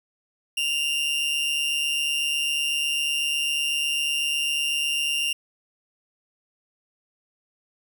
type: tone with amplitude modulation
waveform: 40% pulse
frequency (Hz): 2794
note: F7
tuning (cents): 0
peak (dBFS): -19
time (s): 0.57-5.33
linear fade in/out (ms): 5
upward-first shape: sine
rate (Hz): 148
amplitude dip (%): 55
effects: none